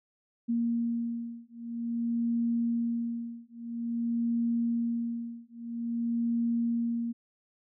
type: beating tone pair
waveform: sine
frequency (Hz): 233.6 / 234.1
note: A#3 / A#3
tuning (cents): +4 / +8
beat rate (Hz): 0.5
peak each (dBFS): -31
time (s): 0.48-7.13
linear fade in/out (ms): 20
effects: none

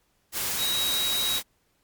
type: tone in noise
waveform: sine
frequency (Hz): 3826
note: A#7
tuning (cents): +44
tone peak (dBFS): -25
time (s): 0.57-1.41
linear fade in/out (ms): 50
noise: white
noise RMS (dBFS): -29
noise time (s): 0.32-1.43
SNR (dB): +1
effects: pink hiss -69 dBFS RMS until 1.83 s + MP3 96 kbps

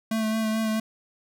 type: tone with vibrato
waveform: square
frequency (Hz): 220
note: A3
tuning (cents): 0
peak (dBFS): -24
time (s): 0.11-0.8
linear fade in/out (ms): 5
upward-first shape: sine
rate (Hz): 4.6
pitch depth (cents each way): 21
effects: none

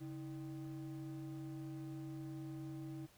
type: ring-modulated tone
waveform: triangle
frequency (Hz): 229.7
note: A#3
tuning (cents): -25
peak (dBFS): -39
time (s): 0-3.07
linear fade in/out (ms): 20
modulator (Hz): 90.7
effects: pink hiss -66 dBFS RMS until 3.17 s

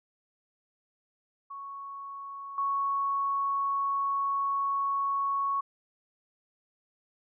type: tone with level steps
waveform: sine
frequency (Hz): 1108.7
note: C#6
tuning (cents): 0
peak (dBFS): -38 / -26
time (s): 1.5-5.61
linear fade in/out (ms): 10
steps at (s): 2.58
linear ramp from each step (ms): 2
effects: none

